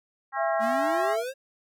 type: harmonic tone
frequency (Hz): 270.4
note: C#4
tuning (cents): -43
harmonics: 3 / 4 / 5 / 6 / 7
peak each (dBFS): -30 / -32 / -34 / -36 / -37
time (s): 0.32-1.17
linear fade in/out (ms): 50
type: tone with vibrato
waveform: sine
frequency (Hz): 665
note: E5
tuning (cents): +15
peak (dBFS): -25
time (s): 0.36-1.24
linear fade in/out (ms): 50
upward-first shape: sine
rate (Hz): 3.8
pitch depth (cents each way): 8
type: exponential sweep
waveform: square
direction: up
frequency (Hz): 214.1 to 550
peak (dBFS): -31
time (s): 0.59-1.34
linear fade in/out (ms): 50
effects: none